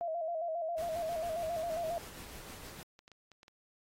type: tone with vibrato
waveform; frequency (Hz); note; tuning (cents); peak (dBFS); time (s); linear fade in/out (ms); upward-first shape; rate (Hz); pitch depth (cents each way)
sine; 663; E5; +10; -33; 0.01-1.98; 0; square; 7.4; 64
type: noise with tremolo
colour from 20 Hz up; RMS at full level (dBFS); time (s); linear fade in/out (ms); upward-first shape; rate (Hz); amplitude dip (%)
pink; -48; 0.78-2.83; 0; sine; 6.5; 30
type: clicks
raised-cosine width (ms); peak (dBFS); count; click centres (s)
0.2; -38; 10; 2.24 / 2.299 / 2.508 / 2.695 / 2.991 / 3.079 / 3.117 / 3.317 / 3.431 / 3.481
effects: AAC 48 kbps